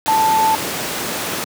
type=tone in noise; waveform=sine; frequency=880 Hz; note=A5; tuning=in tune; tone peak=-12 dBFS; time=0.08-0.55 s; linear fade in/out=0 ms; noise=pink; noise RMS=-22 dBFS; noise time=0.06-1.44 s; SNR=+7 dB; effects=high-pass 200 Hz 12 dB/octave